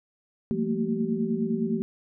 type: tone cluster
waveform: sine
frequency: 171.1 / 195.2 / 221.3 / 231.1 / 383.2 Hz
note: F3 / G3 / A3 / A#3 / G4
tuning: -35 / -7 / +10 / -15 / -39 cents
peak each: -33 / -37 / -28 / -29 / -31 dBFS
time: 0.51-1.82 s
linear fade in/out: 0 ms
effects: none